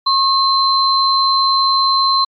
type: tone pair together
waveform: sine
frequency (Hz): 1082 / 4095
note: C#6 / C8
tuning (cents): -42 / -38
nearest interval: octave + major seventh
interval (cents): 2304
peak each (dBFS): -13 / -14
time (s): 0.06-2.25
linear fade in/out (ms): 10
effects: MP3 96 kbps